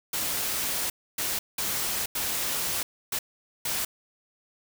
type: noise bursts at uneven times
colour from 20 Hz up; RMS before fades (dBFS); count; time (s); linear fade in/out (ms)
white; -29; 6; 0.13-0.9 / 1.18-1.39 / 1.58-2.06 / 2.15-2.83 / 3.12-3.19 / 3.65-3.85; 5
effects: none